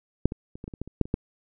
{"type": "clicks", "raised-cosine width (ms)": 3, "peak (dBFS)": [-6, -19, -27, -24, -23, -25, -18, -28, -7, -25, -11], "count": 11, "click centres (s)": [0.256, 0.321, 0.555, 0.641, 0.679, 0.738, 0.816, 0.876, 1.013, 1.055, 1.141], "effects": []}